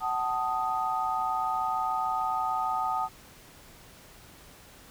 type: chord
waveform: sine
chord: D# diminished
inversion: first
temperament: equal with one note detuned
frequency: 753.4 / 880 / 1244.5 Hz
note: F#5 / A5 / D#6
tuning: +31 / 0 / 0 cents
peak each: -31 / -31 / -30 dBFS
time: 0-3.09 s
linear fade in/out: 50 ms
effects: pink hiss -52 dBFS RMS until 4.9 s